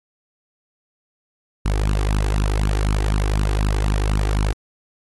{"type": "tone with flanger", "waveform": "sawtooth", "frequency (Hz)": 51.3, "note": "G#1", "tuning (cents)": -21, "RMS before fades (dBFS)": -19, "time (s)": [1.65, 4.53], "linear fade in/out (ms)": 10, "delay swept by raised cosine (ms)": [0.7, 2.6], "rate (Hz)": 4, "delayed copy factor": 0.75, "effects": ["AAC 32 kbps"]}